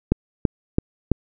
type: click train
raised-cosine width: 3 ms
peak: -3 dBFS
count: 4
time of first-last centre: 0.12-1.117 s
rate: 3.01 Hz
effects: none